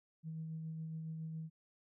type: tone with tremolo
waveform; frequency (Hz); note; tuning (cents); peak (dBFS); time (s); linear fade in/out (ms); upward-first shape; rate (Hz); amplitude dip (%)
sine; 160; D#3; +49; -39; 0.23-1.5; 50; sine; 7.2; 25
effects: tanh soft clip ceiling -35 dBFS